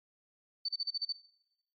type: tone bursts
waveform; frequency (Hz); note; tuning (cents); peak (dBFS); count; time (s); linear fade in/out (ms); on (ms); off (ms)
sine; 4543; C#8; +42; -31; 7; 0.65-1.124; 5; 36; 37
effects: noise-tail reverb RT60 0.9 s tail -20 dB re dry + MP3 32 kbps